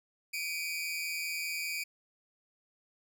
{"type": "tone pair together", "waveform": "sawtooth", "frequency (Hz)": [2300, 2465], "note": ["D7", "D#7"], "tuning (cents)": [-37, -17], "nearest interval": "minor second", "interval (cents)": 120, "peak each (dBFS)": [-33, -34], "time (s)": [0.33, 1.84], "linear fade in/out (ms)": 10, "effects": []}